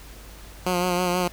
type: tone with vibrato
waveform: 10% pulse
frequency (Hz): 179.2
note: F3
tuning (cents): +45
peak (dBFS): -13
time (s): 0.66-1.28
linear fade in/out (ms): 5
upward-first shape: sine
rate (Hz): 6.2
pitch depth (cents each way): 33
effects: added 51 Hz sine -43 dBFS peak until 1.32 s + pink hiss -46 dBFS RMS until 1.32 s